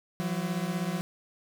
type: beating tone pair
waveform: 40% pulse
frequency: 169.2 / 185.2 Hz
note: E3 / F#3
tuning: +45 / +2 cents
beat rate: 16 Hz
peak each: -31 dBFS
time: 0.2-1.01 s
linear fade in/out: 0 ms
effects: none